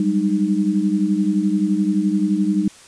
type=tone cluster; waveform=sine; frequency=191.7 / 203.3 / 307.6 Hz; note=G3 / G#3 / D#4; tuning=-38 / -37 / -20 cents; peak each=-20 dBFS; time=0-2.68 s; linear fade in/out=2 ms; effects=white hiss -45 dBFS RMS until 2.87 s + resampled to 22050 Hz